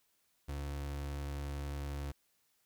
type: tone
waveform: 35% pulse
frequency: 71 Hz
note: C#2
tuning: 42 cents sharp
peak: -36 dBFS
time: 0.48-2.12 s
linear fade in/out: 10 ms
effects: white hiss -75 dBFS RMS until 2.65 s